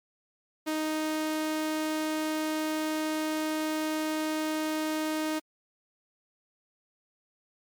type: tone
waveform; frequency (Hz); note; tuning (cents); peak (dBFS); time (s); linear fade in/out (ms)
sawtooth; 311.1; D#4; 0; -24; 0.66-5.4; 20
effects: MP3 96 kbps